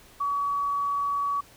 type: tone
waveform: sine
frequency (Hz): 1134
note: C#6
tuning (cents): +39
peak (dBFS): -24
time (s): 0.2-1.41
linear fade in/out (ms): 10
effects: pink hiss -53 dBFS RMS until 1.56 s